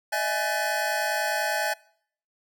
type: tone cluster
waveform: square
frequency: 613 / 663 / 837 / 1514 / 1755 Hz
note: D#5 / E5 / G#5 / F#6 / A6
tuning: -26 / +10 / +13 / +39 / -5 cents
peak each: -33 / -32 / -30 / -32 / -32 dBFS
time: 0.12-1.74 s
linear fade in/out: 10 ms
effects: noise-tail reverb RT60 0.6 s tail -24 dB re dry